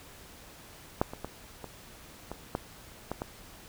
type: clicks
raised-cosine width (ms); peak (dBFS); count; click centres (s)
1; -10 / -24 / -21 / -25 / -23 / -15 / -18 / -19; 8; 1.015 / 1.135 / 1.246 / 1.643 / 2.316 / 2.551 / 3.116 / 3.219
effects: pink hiss -51 dBFS RMS until 3.68 s